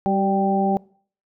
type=harmonic tone with a mistuned harmonic; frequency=196 Hz; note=G3; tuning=in tune; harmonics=1 / 2 / 3 / 4; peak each=-21 / -25 / -27 / -21 dBFS; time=0.06-0.77 s; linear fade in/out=0 ms; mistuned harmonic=2; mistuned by=-33 cents; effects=noise-tail reverb RT60 0.5 s tail -23 dB re dry